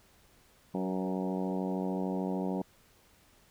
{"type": "harmonic tone with a mistuned harmonic", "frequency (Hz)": 93.4, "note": "F#2", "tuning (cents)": 17, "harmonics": [2, 3, 4, 5, 6, 7, 8, 9, 10], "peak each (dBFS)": [-33, -37, -39, -41, -43, -44, -45, -46, -47], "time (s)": [0.74, 2.62], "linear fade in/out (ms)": 5, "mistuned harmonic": 5, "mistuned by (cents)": 17, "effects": ["pink hiss -63 dBFS RMS until 3.5 s"]}